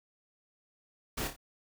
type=noise with echo; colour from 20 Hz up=pink; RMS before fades=-35 dBFS; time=1.17-1.28 s; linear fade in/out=10 ms; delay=28 ms; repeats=3; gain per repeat=-6 dB; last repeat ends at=1.364 s; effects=none

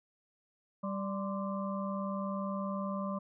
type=harmonic tone with a mistuned harmonic; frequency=195.8 Hz; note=G3; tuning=2 cents flat; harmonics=1 / 3 / 5 / 6; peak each=-35 / -40 / -42 / -43 dBFS; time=0.83-3.19 s; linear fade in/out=10 ms; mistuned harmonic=5; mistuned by=+98 cents; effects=none

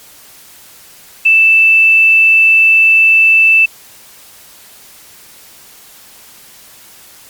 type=tone; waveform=sine; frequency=2646 Hz; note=E7; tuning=6 cents sharp; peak=-4 dBFS; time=1.25-3.66 s; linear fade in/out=10 ms; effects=white hiss -39 dBFS RMS until 7.29 s + MP3 96 kbps

